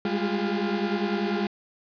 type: tone cluster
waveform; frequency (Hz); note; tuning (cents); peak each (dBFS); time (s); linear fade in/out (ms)
35% pulse; 199 / 209.1 / 349.4 / 406.8; G3 / G#3 / F4 / G#4; +26 / +12 / +1 / -36; -27 / -28 / -28 / -33; 0.05-1.47; 2
effects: resampled to 11025 Hz + 9-bit

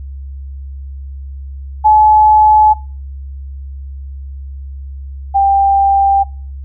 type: tone pair in turn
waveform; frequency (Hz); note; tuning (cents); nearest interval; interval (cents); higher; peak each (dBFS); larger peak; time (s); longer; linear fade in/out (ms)
sine; 856 / 790.4; A5 / G5; -48 / +14; minor second; 138; first; -4 / -7; first; 1.84-2.74 / 5.34-6.24; neither; 20
effects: noise-tail reverb RT60 0.4 s tail -24 dB re dry + added 68 Hz sine -24 dBFS peak until 6.64 s

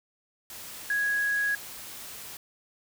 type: tone in noise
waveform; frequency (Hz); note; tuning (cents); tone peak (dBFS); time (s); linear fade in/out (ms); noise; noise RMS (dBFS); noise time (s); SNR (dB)
sine; 1661.2; G#6; 0; -24; 0.9-1.55; 2; white; -42; 0.5-2.37; +15
effects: none

